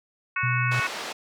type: harmonic tone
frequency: 369.1 Hz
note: F#4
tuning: 4 cents flat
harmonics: 3 / 4 / 5 / 6 / 7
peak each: -30 / -28 / -34 / -31 / -30 dBFS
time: 0.36-0.87 s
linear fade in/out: 5 ms
type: tone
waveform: sine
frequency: 123.47 Hz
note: B2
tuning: in tune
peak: -24 dBFS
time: 0.43-0.8 s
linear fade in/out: 5 ms
type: band-pass noise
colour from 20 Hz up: pink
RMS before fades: -34 dBFS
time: 0.71-1.13 s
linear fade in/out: 10 ms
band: 520 to 5500 Hz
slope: 12 dB/octave
effects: none